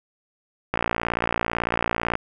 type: click train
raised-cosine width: 0.5 ms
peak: -7 dBFS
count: 83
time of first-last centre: 0.74-2.154 s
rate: 58 Hz
effects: none